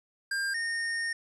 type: tone pair in turn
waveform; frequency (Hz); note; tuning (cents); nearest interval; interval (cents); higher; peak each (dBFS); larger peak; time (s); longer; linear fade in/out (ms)
square; 1600 / 1838.7; G6 / A#6; +35 / -24; major second; 241; second; -29 / -30; first; 0.31-0.54 / 0.54-1.13; second; 5
effects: resampled to 24000 Hz + 11-bit